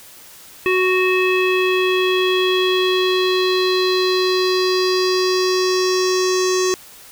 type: tone with low-pass filter sweep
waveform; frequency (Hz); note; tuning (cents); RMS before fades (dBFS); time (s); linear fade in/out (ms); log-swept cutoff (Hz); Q
square; 370; F#4; 0; -17; 0.66-6.74; 0; 2500 to 6300; 4.8
effects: white hiss -42 dBFS RMS until 7.11 s